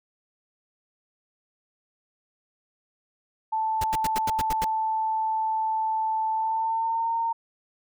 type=tone with pitch glide; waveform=sine; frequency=880 to 916.3 Hz; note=A5 to A#5; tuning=0 to -30 cents; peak=-23 dBFS; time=3.52-7.33 s; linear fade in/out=10 ms; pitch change=+70 cents; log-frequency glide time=6.32-7.11 s
type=noise bursts; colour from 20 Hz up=pink; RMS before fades=-30 dBFS; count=8; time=3.81-4.646 s; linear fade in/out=5 ms; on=31 ms; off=84 ms
effects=none